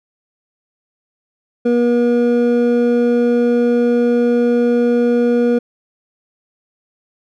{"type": "tone pair together", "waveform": "triangle", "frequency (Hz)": [240, 480], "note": ["B3", "B4"], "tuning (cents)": [-49, -49], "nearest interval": "octave", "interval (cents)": 1200, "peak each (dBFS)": -12, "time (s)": [1.65, 5.59], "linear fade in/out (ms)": 10, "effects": []}